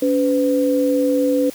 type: tone pair together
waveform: sine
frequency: 283 / 504.2 Hz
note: C#4 / B4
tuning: +36 / +36 cents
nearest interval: minor seventh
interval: 1000 cents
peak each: -17 dBFS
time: 0.02-1.5 s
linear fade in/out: 5 ms
effects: white hiss -39 dBFS RMS until 1.54 s